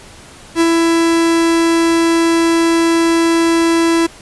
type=tone with ADSR envelope; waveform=45% pulse; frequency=332.5 Hz; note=E4; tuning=15 cents sharp; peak=-8 dBFS; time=0.55-4.07 s; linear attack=57 ms; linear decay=41 ms; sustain=-2 dB; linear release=13 ms; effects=pink hiss -38 dBFS RMS until 4.21 s + resampled to 24000 Hz